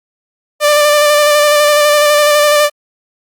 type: tone with vibrato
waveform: sawtooth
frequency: 592 Hz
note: D5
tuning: 14 cents sharp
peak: -3 dBFS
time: 0.6-2.7 s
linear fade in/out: 50 ms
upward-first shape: square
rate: 12 Hz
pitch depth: 17 cents each way
effects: Opus 48 kbps